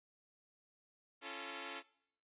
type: chord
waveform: 5% pulse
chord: Db augmented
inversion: none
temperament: equal with one note detuned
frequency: 277.2 / 343.8 / 440 Hz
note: Db4 / F4 / A4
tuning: 0 / -27 / 0 cents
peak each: -37 / -37 / -36 dBFS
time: 1.21-1.83 s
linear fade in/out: 50 ms
effects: noise-tail reverb RT60 0.7 s tail -21 dB re dry + resampled to 8000 Hz